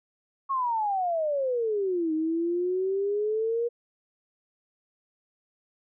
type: exponential two-way sweep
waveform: sine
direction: down then up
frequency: 1108.7 to 311.1 to 477.8 Hz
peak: -24 dBFS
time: 0.49-3.69 s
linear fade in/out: 20 ms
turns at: 2.13 s
effects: none